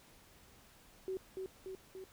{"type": "tone with echo", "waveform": "sine", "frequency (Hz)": 378.2, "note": "F#4", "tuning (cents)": 38, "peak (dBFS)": -36, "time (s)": [1.08, 1.17], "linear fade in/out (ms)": 0, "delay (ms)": 290, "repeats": 3, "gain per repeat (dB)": -3, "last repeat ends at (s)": 2.04, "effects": ["pink hiss -62 dBFS RMS until 2.12 s"]}